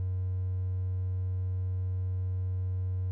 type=tone with hard clipping; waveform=triangle; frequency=92.5 Hz; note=F#2; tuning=in tune; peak=-29 dBFS; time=0-3.11 s; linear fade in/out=0 ms; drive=4 dB; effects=none